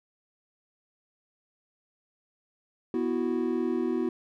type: chord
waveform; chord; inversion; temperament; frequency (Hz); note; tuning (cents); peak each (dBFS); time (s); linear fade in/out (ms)
triangle; B suspended fourth; none; equal; 246.9 / 329.6 / 370; B3 / E4 / F#4; 0 / 0 / 0; -28; 2.94-4.09; 2
effects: none